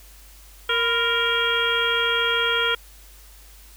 harmonic tone with a mistuned harmonic, 466.2 Hz, A#4, in tune, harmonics 1 / 2 / 3 / 4 / 5 / 6 / 7, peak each -27 / -31 / -23 / -31 / -29 / -31 / -24 dBFS, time 0.69-2.75 s, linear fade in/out 5 ms, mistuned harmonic 2, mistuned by +120 cents, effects added 50 Hz sine -46 dBFS peak until 3.76 s + white hiss -50 dBFS RMS until 3.76 s

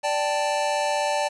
square chord, D suspended fourth, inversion none, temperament equal, 587.3 / 784 / 880 Hz, D5 / G5 / A5, 0 / 0 / 0 cents, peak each -26 / -29 / -27 dBFS, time 0.03-1.29 s, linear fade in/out 20 ms, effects resampled to 22050 Hz + 8-bit

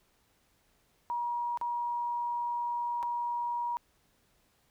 sine tone with dropouts, 955 Hz, A#5, 42 cents sharp, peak -30 dBFS, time 1.1-3.77 s, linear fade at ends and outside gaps 0 ms, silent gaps 1.574-1.613 / 3.028-3.032 s, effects pink hiss -70 dBFS RMS until 4.7 s

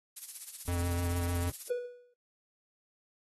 violet noise with tremolo, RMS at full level -37 dBFS, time 0.16-1.69 s, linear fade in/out 10 ms, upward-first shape sine, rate 16 Hz, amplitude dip 75%
square tone with vibrato, 87 Hz, F2, 6 cents flat, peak -32 dBFS, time 0.68-1.5 s, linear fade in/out 0 ms, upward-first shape square, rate 6.7 Hz, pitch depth 13 cents each way
triangle tone with exponential decay, 489.2 Hz, B4, 16 cents flat, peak -25 dBFS, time 1.7-2.14 s, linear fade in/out 5 ms, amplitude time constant 94 ms
effects noise-tail reverb RT60 0.1 s tail -19 dB re dry + AAC 32 kbps

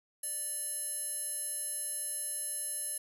square tone with band-pass filter, 587.3 Hz, D5, in tune, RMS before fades -37 dBFS, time 0.23-2.98 s, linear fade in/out 5 ms, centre 11000 Hz, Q 9.3, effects none

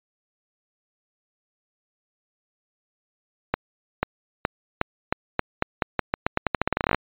accelerating click train, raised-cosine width 0.5 ms, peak -5 dBFS, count 25, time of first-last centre 3.54-6.946 s, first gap 490 ms, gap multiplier 0.86, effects resampled to 8000 Hz

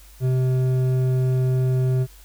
sine tone with hard clipping, 128.8 Hz, C3, 27 cents flat, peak -19 dBFS, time 0.2-2.07 s, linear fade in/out 50 ms, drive 8 dB, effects added 50 Hz sine -45 dBFS peak until 2.24 s + white hiss -51 dBFS RMS until 2.24 s

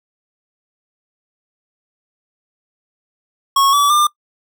square tone with pitch steps, 1100 / 1147.4 / 1196.8 Hz, C#6 / D6 / D6, -14 / -41 / +32 cents, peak -11 dBFS, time 3.56-4.07 s, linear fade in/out 5 ms, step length 170 ms, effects noise-tail reverb RT60 0.1 s tail -23 dB re dry

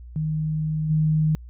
sine tone with level steps, 155.56 Hz, D#3, in tune, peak -22 / -17 dBFS, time 0.16-1.35 s, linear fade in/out 0 ms, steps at 0.89 s, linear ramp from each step 20 ms, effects added 60 Hz sine -38 dBFS peak until 1.49 s

